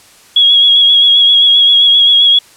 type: tone with vibrato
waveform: sine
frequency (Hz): 3322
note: G#7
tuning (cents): 0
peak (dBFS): -4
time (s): 0.36-2.39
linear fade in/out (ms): 5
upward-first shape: sine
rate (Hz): 7.6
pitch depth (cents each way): 29
effects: white hiss -42 dBFS RMS until 2.56 s + low-pass 10000 Hz 12 dB/octave